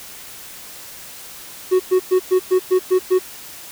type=tone bursts; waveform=triangle; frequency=370 Hz; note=F#4; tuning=in tune; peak=-9 dBFS; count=8; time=1.71-3.192 s; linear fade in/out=20 ms; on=89 ms; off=110 ms; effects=white hiss -37 dBFS RMS until 3.71 s